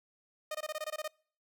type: tone bursts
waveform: sawtooth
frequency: 615 Hz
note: D#5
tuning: 20 cents flat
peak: -31 dBFS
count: 10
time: 0.51-1.079 s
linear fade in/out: 5 ms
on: 38 ms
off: 21 ms
effects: noise-tail reverb RT60 0.5 s tail -26 dB re dry